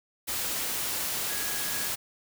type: tone in noise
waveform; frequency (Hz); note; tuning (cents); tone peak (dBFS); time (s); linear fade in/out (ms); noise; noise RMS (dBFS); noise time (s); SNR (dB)
sine; 1661.2; G#6; 0; -40; 1.29-1.89; 20; white; -31; 0.27-1.96; -12
effects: none